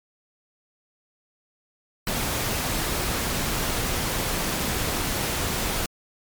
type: noise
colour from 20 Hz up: pink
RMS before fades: -26 dBFS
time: 2.07-5.86 s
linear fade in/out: 2 ms
effects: MP3 96 kbps